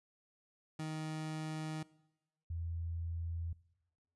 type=tone pair in turn; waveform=30% pulse / sine; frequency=156.4 / 83.79 Hz; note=D#3 / E2; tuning=+9 / +29 cents; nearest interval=major seventh; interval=1080 cents; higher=first; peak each=-36 / -37 dBFS; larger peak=first; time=0.79-1.83 / 2.5-3.53 s; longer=first; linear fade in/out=5 ms; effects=noise-tail reverb RT60 0.9 s tail -21 dB re dry + resampled to 24000 Hz